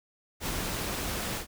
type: noise with ADSR envelope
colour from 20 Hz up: pink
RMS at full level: -31 dBFS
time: 0.4-1.47 s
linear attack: 65 ms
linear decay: 41 ms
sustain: -2 dB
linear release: 99 ms
effects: none